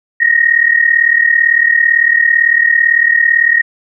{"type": "tone pair together", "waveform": "sine", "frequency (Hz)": [1854.1, 1892], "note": ["A#6", "A#6"], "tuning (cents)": [-10, 25], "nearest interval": "unison", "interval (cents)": 35, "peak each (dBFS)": -10, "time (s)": [0.2, 3.62], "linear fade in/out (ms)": 10, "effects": []}